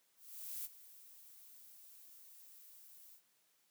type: noise with ADSR envelope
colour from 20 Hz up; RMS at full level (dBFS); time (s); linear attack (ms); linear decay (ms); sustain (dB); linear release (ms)
violet; -43; 0.16-3.22; 490; 24; -16; 87
effects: white hiss -75 dBFS RMS until 3.7 s + high-pass 150 Hz 12 dB/octave